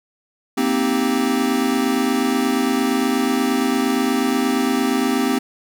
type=chord; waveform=square; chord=C minor seventh; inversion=third; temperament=equal; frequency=233.1 / 261.6 / 311.1 / 392 Hz; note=Bb3 / C4 / Eb4 / G4; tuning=0 / 0 / 0 / 0 cents; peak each=-24 / -20 / -26 / -25 dBFS; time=0.57-5.39 s; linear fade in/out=10 ms; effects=none